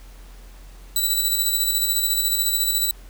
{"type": "tone with tremolo", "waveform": "10% pulse", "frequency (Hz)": 3951, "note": "B7", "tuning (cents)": 0, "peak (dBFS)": -10, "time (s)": [0.96, 2.91], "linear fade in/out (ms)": 2, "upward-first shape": "square", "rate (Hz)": 14, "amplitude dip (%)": 35, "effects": ["added 43 Hz sine -40 dBFS peak until 3.09 s", "pink hiss -51 dBFS RMS until 3.09 s"]}